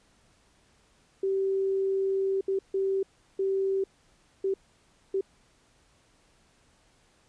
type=tone bursts at uneven times; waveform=sine; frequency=387 Hz; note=G4; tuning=22 cents flat; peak=-24 dBFS; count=6; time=1.23-2.41 / 2.48-2.59 / 2.74-3.03 / 3.39-3.84 / 4.44-4.54 / 5.14-5.21 s; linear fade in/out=5 ms; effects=pink hiss -64 dBFS RMS until 7.28 s + resampled to 22050 Hz